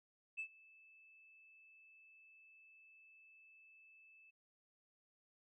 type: tone with ADSR envelope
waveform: sine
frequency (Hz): 2625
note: E7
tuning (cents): -8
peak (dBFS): -38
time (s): 0.37-4.31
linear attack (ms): 24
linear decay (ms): 81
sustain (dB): -24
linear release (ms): 14
effects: tanh soft clip ceiling -36 dBFS